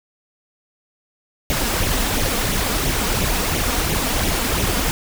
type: noise with flanger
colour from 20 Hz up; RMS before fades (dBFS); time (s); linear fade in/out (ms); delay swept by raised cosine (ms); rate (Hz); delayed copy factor
pink; -20; 1.5-4.91; 0; 0.31 to 4.31; 2.9; +0.6
effects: none